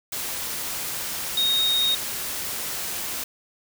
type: tone in noise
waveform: sine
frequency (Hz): 3729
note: A#7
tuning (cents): 0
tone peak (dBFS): -19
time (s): 1.37-1.95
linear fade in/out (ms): 5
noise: white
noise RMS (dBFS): -30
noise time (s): 0.12-3.24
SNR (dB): +8
effects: none